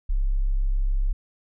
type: tone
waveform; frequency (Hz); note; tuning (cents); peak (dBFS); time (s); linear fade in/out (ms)
sine; 33.55; C1; +44; -19; 0.09-1.13; 10
effects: none